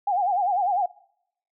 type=tone with vibrato; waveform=sine; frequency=763 Hz; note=G5; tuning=47 cents flat; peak=-20 dBFS; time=0.07-0.86 s; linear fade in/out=5 ms; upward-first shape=sine; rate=10 Hz; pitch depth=150 cents each way; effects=noise-tail reverb RT60 0.7 s tail -21 dB re dry